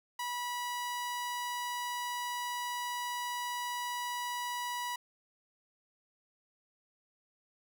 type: tone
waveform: sawtooth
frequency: 975 Hz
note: B5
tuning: 23 cents flat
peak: -31 dBFS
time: 0.19-4.96 s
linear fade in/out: 5 ms
effects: none